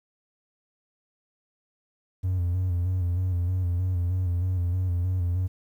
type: tone with vibrato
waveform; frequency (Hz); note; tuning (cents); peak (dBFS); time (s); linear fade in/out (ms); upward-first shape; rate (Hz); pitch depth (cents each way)
triangle; 90; F#2; -47; -20; 2.23-5.48; 20; square; 3.2; 46
effects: tanh soft clip ceiling -17 dBFS + 10-bit